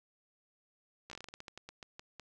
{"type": "slowing click train", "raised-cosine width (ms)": 0.2, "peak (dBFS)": -29, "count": 16, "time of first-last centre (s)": [1.1, 2.197], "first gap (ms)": 14, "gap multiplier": 1.21, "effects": []}